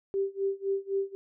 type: tone with tremolo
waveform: sine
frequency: 392 Hz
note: G4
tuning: in tune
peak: -24 dBFS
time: 0.14-1.15 s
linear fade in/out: 0 ms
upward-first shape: sine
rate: 3.9 Hz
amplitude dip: 95%
effects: none

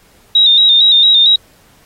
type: tone with vibrato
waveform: sine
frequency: 3733 Hz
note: A#7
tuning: 2 cents sharp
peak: -5 dBFS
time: 0.35-1.36 s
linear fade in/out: 5 ms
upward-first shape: square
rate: 4.4 Hz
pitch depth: 47 cents each way
effects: pink hiss -49 dBFS RMS until 1.85 s + AAC 48 kbps

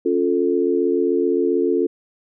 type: chord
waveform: sine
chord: Db augmented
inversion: none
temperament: equal with one note detuned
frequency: 277.2 / 352.9 / 440 Hz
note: Db4 / F4 / A4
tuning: 0 / +18 / 0 cents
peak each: -22 / -19 / -20 dBFS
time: 0.05-1.87 s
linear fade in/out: 10 ms
effects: none

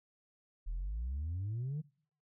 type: exponential sweep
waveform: sine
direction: up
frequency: 37.72 to 158.5 Hz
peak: -33 dBFS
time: 0.66-1.82 s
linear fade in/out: 20 ms
effects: noise-tail reverb RT60 0.6 s tail -25 dB re dry + tanh soft clip ceiling -33 dBFS

